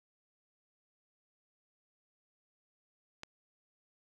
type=click; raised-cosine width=0.2 ms; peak=-25 dBFS; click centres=3.234 s; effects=none